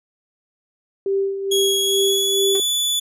sine tone with tremolo, 392 Hz, G4, in tune, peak -16 dBFS, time 1.06-2.6 s, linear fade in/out 2 ms, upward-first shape sine, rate 2.3 Hz, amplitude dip 60%
sawtooth tone with pitch glide, 3322 to 3461 Hz, G#7 to A7, 0 to -29 cents, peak -15 dBFS, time 1.51-3 s, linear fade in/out 10 ms, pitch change +71 cents, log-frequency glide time 1.79-2.67 s
sawtooth tone with exponential decay, 378.8 Hz, F#4, 41 cents sharp, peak -24 dBFS, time 2.55-2.66 s, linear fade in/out 0 ms, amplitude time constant 22 ms
effects resampled to 32000 Hz

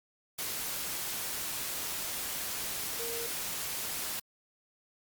sine tone in noise, 466.2 Hz, A#4, in tune, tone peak -39 dBFS, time 2.99-3.27 s, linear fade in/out 10 ms, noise white, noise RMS -36 dBFS, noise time 0.38-4.2 s, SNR -6 dB, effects Opus 48 kbps

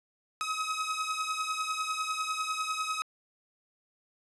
sawtooth beating tone pair, 1267 / 1277 Hz, D#6 / D#6, +31 / +45 cents, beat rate 10 Hz, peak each -30 dBFS, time 0.41-3.02 s, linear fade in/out 0 ms, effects resampled to 24000 Hz + 11-bit

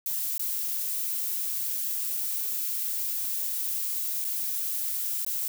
violet noise with dropouts, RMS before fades -30 dBFS, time 0.06-5.48 s, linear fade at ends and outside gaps 2 ms, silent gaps 0.38-0.394 / 4.245-4.249 / 5.249-5.264 s, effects none

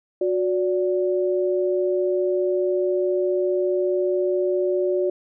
sine tone pair together, 365.1 / 579.6 Hz, F#4 / D5, -23 / -23 cents, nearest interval minor sixth, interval 800 cents, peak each -20 / -24 dBFS, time 0.21-5.1 s, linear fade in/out 5 ms, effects none

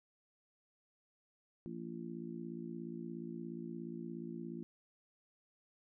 harmonic tone, 57 Hz, A#1, 38 cents flat, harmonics 3 / 4 / 5 / 6, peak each -47 / -46 / -52 / -47 dBFS, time 1.66-4.63 s, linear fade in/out 0 ms, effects none

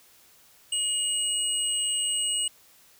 sine tone pair together, 2895 / 8198 Hz, F#7 / C9, -38 / -36 cents, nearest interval octave + tritone, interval 1802 cents, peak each -26 dBFS, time 0.72-2.48 s, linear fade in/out 5 ms, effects tanh soft clip ceiling -19 dBFS + white hiss -57 dBFS RMS until 2.99 s

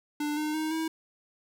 square tone with pitch steps, 296.5 / 304.5 / 312.7 / 321.1 Hz, D4 / D#4 / D#4 / E4, +17 / -37 / +9 / -45 cents, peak -29 dBFS, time 0.2-0.88 s, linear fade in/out 5 ms, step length 170 ms, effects none

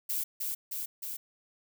violet noise with echo, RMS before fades -32 dBFS, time 0.09-0.24 s, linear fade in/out 10 ms, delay 310 ms, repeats 3, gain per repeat -2 dB, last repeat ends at 1.17 s, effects none

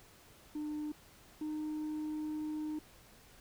sine tone pair in turn, 301 / 306.3 Hz, D4 / D#4, +43 / -27 cents, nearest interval unison, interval 30 cents, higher second, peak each -34 / -33 dBFS, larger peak second, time 0.55-0.92 / 1.41-2.79 s, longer second, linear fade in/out 5 ms, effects tanh soft clip ceiling -35 dBFS + pink hiss -60 dBFS RMS until 3.4 s

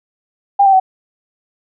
sine tone with pitch steps, 800 / 778.1 / 756.8 Hz, G5 / G5 / F#5, +35 / -13 / +39 cents, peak -6 dBFS, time 0.59-0.8 s, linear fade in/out 10 ms, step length 70 ms, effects none

